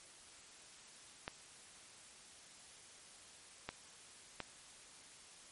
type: clicks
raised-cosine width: 0.3 ms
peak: -24 dBFS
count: 3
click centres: 1.279 / 3.69 / 4.403 s
effects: white hiss -58 dBFS RMS until 5.51 s + MP3 48 kbps